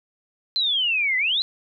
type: exponential two-way sweep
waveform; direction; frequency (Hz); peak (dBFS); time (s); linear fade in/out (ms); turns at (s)
sine; down then up; 4133 to 1981 to 4133; -19; 0.56-1.42; 0; 1.17
effects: none